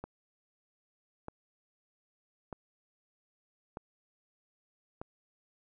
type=click train; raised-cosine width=1 ms; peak=-26 dBFS; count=5; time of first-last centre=0.04-5.015 s; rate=0.804 Hz; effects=none